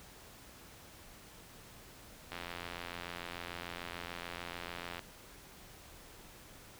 click train, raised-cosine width 0.3 ms, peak -25 dBFS, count 233, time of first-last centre 2.32-4.993 s, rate 86.8 Hz, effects pink hiss -55 dBFS RMS until 6.79 s

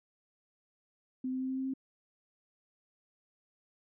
sine tone with pitch steps, 257.4 / 259 / 260.7 / 262.4 / 264 / 265.7 Hz, C4 / C4 / C4 / C4 / C4 / C4, -28 / -17 / -6 / +5 / +16 / +27 cents, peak -32 dBFS, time 1.24-1.738 s, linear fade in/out 5 ms, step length 83 ms, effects none

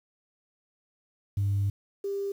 sine tone pair in turn, 99.9 / 398 Hz, G2 / G4, +33 / +26 cents, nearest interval 2 octaves, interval 2393 cents, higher second, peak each -22 / -28 dBFS, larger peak first, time 1.37-1.7 / 2.04-2.32 s, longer first, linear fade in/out 5 ms, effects tanh soft clip ceiling -21 dBFS + 9-bit

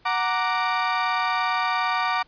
30% pulse chord, Gb augmented, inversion none, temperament equal, 740 / 932.3 / 1174.7 Hz, Gb5 / Bb5 / D6, 0 / 0 / 0 cents, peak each -24 / -24 / -22 dBFS, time 0.05-2.23 s, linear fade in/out 10 ms, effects pink hiss -58 dBFS RMS until 2.27 s + resampled to 11025 Hz

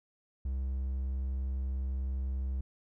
triangle tone, 65.8 Hz, C2, 10 cents sharp, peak -29 dBFS, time 0.45-2.61 s, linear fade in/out 5 ms, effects none

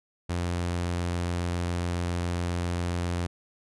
sawtooth tone, 87.31 Hz, F2, in tune, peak -23 dBFS, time 0.29-3.27 s, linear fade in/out 10 ms, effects resampled to 24000 Hz

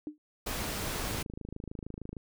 sine tone with exponential decay, 301.5 Hz, D4, 46 cents sharp, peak -31 dBFS, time 0.07-0.18 s, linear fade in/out 1 ms, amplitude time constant 23 ms
pink noise, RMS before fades -35 dBFS, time 0.46-1.23 s, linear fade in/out 10 ms
click train, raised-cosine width 3 ms, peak -27 dBFS, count 33, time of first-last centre 0.96-2.168 s, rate 26.5 Hz
effects none

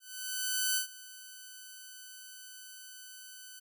5% pulse tone with ADSR envelope, 1509 Hz, F#6, 34 cents sharp, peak -16 dBFS, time 0-3.6 s, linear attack 760 ms, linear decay 110 ms, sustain -20 dB, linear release 15 ms, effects none

